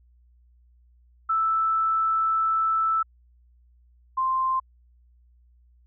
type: tone pair in turn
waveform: sine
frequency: 1318.5 / 1046.5 Hz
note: E6 / C6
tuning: 0 / 0 cents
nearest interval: major third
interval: 400 cents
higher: first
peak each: -20 / -21 dBFS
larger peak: first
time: 1.29-3.03 / 4.17-4.6 s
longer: first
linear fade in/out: 10 ms
effects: added 60 Hz sine -55 dBFS peak until 5.86 s